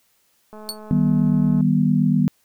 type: click train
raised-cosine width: 1 ms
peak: -27 dBFS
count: 232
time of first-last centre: 0.53-1.609 s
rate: 214 Hz
type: tone with exponential decay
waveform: sawtooth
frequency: 4435 Hz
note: C#8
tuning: in tune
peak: -18 dBFS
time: 0.69-0.79 s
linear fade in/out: 0 ms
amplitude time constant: 20 ms
type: chord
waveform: sine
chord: Eb augmented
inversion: none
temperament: just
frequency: 155.56 / 194.45 / 243.1 Hz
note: Eb3 / G3 / B3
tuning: 0 / -14 / -27 cents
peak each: -19 dBFS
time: 0.91-2.28 s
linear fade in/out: 0 ms
effects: white hiss -63 dBFS RMS until 2.44 s